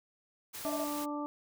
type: noise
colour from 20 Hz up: white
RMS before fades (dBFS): -43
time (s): 0.53-1.06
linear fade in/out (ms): 20
type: tone bursts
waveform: sine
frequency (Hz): 639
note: D#5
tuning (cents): +46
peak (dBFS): -34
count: 3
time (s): 0.65-0.843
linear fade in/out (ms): 5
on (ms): 51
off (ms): 20
type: harmonic tone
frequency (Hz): 293.7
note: D4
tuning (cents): 0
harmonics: 1 / 2 / 3 / 4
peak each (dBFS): -36 / -42 / -42 / -42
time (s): 0.65-1.26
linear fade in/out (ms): 0
effects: none